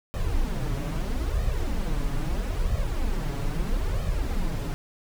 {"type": "noise with flanger", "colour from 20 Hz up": "brown", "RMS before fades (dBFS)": -26, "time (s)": [0.14, 4.74], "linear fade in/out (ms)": 0, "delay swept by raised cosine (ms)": [1.6, 7.2], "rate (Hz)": 0.77, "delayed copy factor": 0.75, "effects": []}